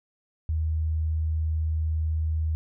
sine tone, 79 Hz, D#2, 27 cents sharp, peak -23 dBFS, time 0.49-2.55 s, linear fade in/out 0 ms, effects none

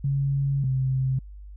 sine tone pair in turn, 138.59 / 131.53 Hz, C#3 / C3, 0 / +9 cents, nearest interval minor second, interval 91 cents, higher first, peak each -21 dBFS, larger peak neither, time 0.04-0.64 / 0.64-1.19 s, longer first, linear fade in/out 5 ms, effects added 50 Hz sine -39 dBFS peak until 1.56 s

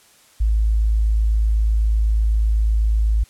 sine tone, 54 Hz, A1, 32 cents flat, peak -14 dBFS, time 0.4-3.24 s, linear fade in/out 10 ms, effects white hiss -52 dBFS RMS until 3.29 s + low-pass 11000 Hz 12 dB/octave

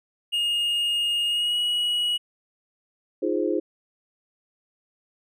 triangle tone with pitch glide, 2849 to 2912 Hz, F7 to F#7, +34 to -28 cents, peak -20 dBFS, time 0.32-2.18 s, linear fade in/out 20 ms, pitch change +38 cents, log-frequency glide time 1.27-1.57 s
sine chord, F minor seventh, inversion third, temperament equal, 311.1 / 349.2 / 415.3 / 523.3 Hz, Eb4 / F4 / Ab4 / C5, 0 / 0 / 0 / 0 cents, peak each -27 / -26 / -27 / -29 dBFS, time 3.22-3.6 s, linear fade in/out 10 ms
effects none

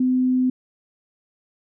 sine tone, 254.9 Hz, C4, 45 cents flat, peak -16 dBFS, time 0-0.5 s, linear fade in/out 5 ms, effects none

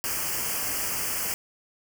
white band-stop noise, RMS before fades -29 dBFS, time 0.04-1.34 s, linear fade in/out 0 ms, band 3100 to 4600 Hz, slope 96 dB/octave, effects none

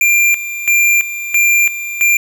square tone with tremolo, 2382 Hz, D7, 24 cents sharp, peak -9 dBFS, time 0.01-2.17 s, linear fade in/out 2 ms, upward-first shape square, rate 1.5 Hz, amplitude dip 75%, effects 7-bit

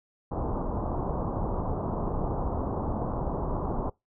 pink low-pass noise, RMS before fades -30 dBFS, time 0.31-3.9 s, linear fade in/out 10 ms, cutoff 1100 Hz, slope 48 dB/octave, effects noise-tail reverb RT60 0.2 s tail -24 dB re dry

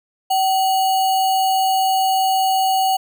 sine tone with sample-and-hold, 763 Hz, G5, 47 cents flat, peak -14 dBFS, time 0.3-2.97 s, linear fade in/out 10 ms, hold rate 3675 Hz, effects none

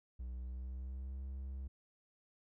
triangle tone with pitch glide, 61.74 to 66.55 Hz, B1 to C2, 0 to +30 cents, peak -39 dBFS, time 0.19-1.68 s, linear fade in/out 10 ms, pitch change +130 cents, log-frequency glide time 0.32-1.21 s, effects none

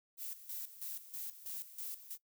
violet noise with tremolo, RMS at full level -43 dBFS, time 0.17-2.18 s, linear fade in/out 50 ms, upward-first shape square, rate 3.1 Hz, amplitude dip 75%, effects noise-tail reverb RT60 0.1 s tail -19 dB re dry

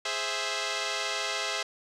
5% pulse chord, Ab augmented, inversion none, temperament equal, 415.3 / 523.3 / 659.3 Hz, Ab4 / C5 / E5, 0 / 0 / 0 cents, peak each -23 / -22 / -20 dBFS, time 0.05-1.63 s, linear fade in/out 5 ms, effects low-pass 6000 Hz 12 dB/octave

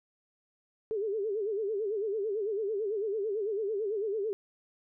sine tone with vibrato, 417.9 Hz, G#4, 11 cents sharp, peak -29 dBFS, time 0.91-4.33 s, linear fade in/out 0 ms, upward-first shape sine, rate 9 Hz, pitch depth 130 cents each way, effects none

